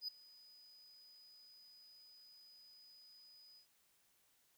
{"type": "tone with ADSR envelope", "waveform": "triangle", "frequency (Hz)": 4978, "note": "D#8", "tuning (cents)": 0, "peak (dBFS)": -37, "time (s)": [0.01, 3.67], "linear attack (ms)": 71, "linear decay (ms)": 6, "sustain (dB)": -22, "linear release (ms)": 97, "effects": ["white hiss -75 dBFS RMS until 4.57 s"]}